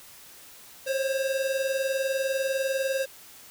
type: tone pair together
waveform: square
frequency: 532 / 552 Hz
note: C5 / C#5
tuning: +29 / -7 cents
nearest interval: minor second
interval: 64 cents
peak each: -27 / -32 dBFS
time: 0.86-3.06 s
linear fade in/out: 20 ms
effects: white hiss -49 dBFS RMS until 3.5 s